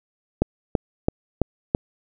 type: click train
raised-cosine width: 2 ms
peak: -4 dBFS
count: 5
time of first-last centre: 0.42-1.749 s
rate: 3.01 Hz
effects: none